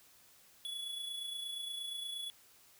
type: tone with amplitude modulation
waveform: square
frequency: 3400 Hz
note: G#7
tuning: 40 cents sharp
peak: -38 dBFS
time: 0.65-2.3 s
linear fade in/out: 0 ms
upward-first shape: sine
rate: 28.5 Hz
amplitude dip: 45%
effects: white hiss -63 dBFS RMS until 2.79 s